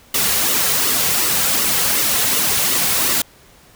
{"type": "noise with flanger", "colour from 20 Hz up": "white", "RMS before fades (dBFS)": -17, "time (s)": [0.14, 3.22], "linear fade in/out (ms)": 5, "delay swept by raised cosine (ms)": [1.2, 3.4], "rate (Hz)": 2.7, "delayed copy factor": -0.55, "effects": ["pink hiss -48 dBFS RMS until 3.75 s"]}